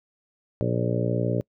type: harmonic tone with a mistuned harmonic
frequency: 59.6 Hz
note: A#1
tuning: 39 cents sharp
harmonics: 2 / 3 / 4 / 5 / 6 / 7 / 8 / 9 / 10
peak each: -26 / -29 / -34 / -32 / -35 / -31 / -34 / -33 / -33 dBFS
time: 0.61-1.41 s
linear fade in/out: 0 ms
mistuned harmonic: 10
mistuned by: -19 cents
effects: noise-tail reverb RT60 0.1 s tail -26 dB re dry